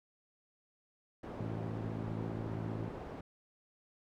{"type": "low-pass noise", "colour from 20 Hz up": "white", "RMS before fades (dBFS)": -45, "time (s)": [1.23, 3.21], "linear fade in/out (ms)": 5, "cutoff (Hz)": 580, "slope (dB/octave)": 12}
{"type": "harmonic tone", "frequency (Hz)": 55, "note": "A1", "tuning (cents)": 0, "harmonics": [2, 3, 4, 5, 6, 7], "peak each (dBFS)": [-40, -44, -46, -48, -50, -51], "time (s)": [1.39, 2.89], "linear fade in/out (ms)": 10}
{"effects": []}